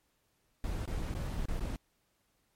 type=noise with dropouts; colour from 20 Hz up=brown; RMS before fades=-35 dBFS; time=0.64-1.76 s; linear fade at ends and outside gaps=1 ms; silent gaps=0.856-0.876 / 1.141-1.149 / 1.456-1.484 / 1.596-1.606 s; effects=pink hiss -75 dBFS RMS until 2.55 s + MP3 64 kbps